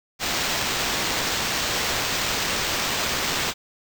violet noise with sample-and-hold, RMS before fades -25 dBFS, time 0.19-3.54 s, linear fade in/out 50 ms, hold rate 11025 Hz, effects none

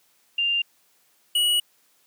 sine / square tone pair in turn, 2794 / 2925 Hz, F7 / F#7, 0 / -21 cents, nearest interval minor second, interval 79 cents, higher second, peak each -20 / -19 dBFS, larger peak second, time 0.38-0.62 / 1.35-1.6 s, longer second, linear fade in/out 5 ms, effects white hiss -63 dBFS RMS until 2.06 s + high-pass 150 Hz 12 dB/octave

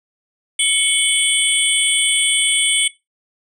sine tone cluster, 2221 / 3063 / 3420 / 8280 / 9150 Hz, C#7 / G7 / A7 / C9 / D9, +3 / -41 / -50 / -19 / -46 cents, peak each -20 dBFS, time 0.59-2.88 s, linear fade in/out 5 ms, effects noise-tail reverb RT60 0.2 s tail -18 dB re dry + tanh soft clip ceiling -5 dBFS

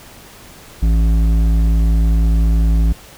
sine tone with hard clipping, 55 Hz, A1, in tune, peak -12 dBFS, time 0.82-2.93 s, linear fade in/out 10 ms, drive 9 dB, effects pink hiss -40 dBFS RMS until 3.17 s

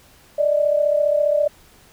sine tone pair together, 587.4 / 622.3 Hz, D5 / D#5, 0 / 0 cents, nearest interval minor second, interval 100 cents, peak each -16 / -21 dBFS, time 0.38-1.48 s, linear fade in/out 10 ms, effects pink hiss -51 dBFS RMS until 1.92 s

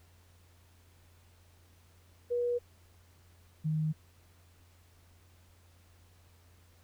sine tone pair in turn, 483.3 / 155.61 Hz, B4 / D#3, -38 / +1 cents, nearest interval octave + minor sixth, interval 1961 cents, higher first, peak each -28 dBFS, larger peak neither, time 2.3-2.59 / 3.64-3.93 s, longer neither, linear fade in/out 20 ms, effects added 87 Hz sine -60 dBFS peak until 6.83 s + pink hiss -66 dBFS RMS until 6.83 s

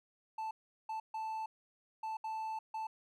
triangle tone bursts at uneven times, 880 Hz, A5, in tune, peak -35 dBFS, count 6, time 0.38-0.51 / 0.89-1 / 1.14-1.46 / 2.03-2.17 / 2.24-2.59 / 2.74-2.87 s, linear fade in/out 5 ms, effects none

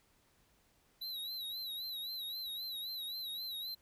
square tone with vibrato, 3935 Hz, B7, 7 cents flat, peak -40 dBFS, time 1.01-3.75 s, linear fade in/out 10 ms, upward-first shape sine, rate 3.8 Hz, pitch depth 85 cents each way, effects pink hiss -71 dBFS RMS until 3.81 s

